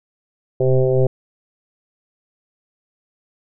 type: tone with frequency modulation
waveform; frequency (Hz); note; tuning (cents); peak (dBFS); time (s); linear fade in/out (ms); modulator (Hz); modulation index
sine; 259.7; C4; -13; -12; 0.6-1.07; 5; 129; 2.3
effects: none